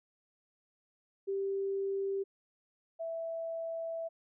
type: tone pair in turn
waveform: sine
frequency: 392 / 659.3 Hz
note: G4 / E5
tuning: 0 / 0 cents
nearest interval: major sixth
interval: 900 cents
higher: second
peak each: -31 / -35 dBFS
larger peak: first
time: 1.27-2.24 / 2.99-4.09 s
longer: second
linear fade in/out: 20 ms
effects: none